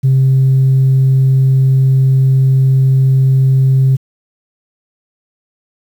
sine tone, 132.9 Hz, C3, 27 cents sharp, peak -5 dBFS, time 0.03-3.97 s, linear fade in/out 20 ms, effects tanh soft clip ceiling -4 dBFS + 7-bit

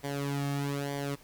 sawtooth tone with flanger, 141.2 Hz, C#3, 32 cents sharp, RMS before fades -33 dBFS, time 0.03-1.16 s, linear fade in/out 20 ms, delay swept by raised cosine 0.75 to 2.05 ms, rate 1.1 Hz, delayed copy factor -0.75, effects pink hiss -57 dBFS RMS until 1.23 s

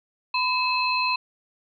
sine tone cluster, 1009 / 2593 / 4128 Hz, B5 / E7 / C8, +37 / -29 / -24 cents, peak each -24 / -25 / -28 dBFS, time 0.34-1.16 s, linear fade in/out 5 ms, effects none

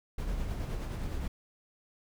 brown noise with tremolo, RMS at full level -33 dBFS, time 0.18-1.28 s, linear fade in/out 5 ms, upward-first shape sine, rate 9.6 Hz, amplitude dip 35%, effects none

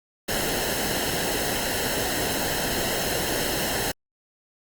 pink noise with comb filter, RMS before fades -26 dBFS, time 0.28-3.92 s, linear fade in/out 10 ms, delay 0.85 ms, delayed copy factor -0.65, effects Opus 48 kbps

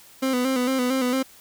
30% pulse tone with vibrato, 256.3 Hz, C4, 36 cents flat, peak -18 dBFS, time 0.22-1.23 s, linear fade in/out 10 ms, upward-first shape square, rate 4.4 Hz, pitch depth 53 cents each way, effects white hiss -50 dBFS RMS until 1.4 s

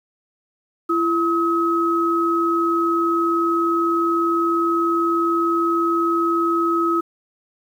sine tone pair together, 336.9 / 1276.7 Hz, E4 / D#6, +38 / +44 cents, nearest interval octave + major seventh, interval 2306 cents, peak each -19 dBFS, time 0.89-7.01 s, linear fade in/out 10 ms, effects 8-bit

